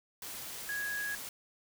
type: tone in noise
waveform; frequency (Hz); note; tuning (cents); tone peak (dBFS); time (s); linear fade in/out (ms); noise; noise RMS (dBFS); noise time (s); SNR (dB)
sine; 1661.2; G#6; 0; -34; 0.69-1.15; 2; white; -43; 0.22-1.29; +6
effects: none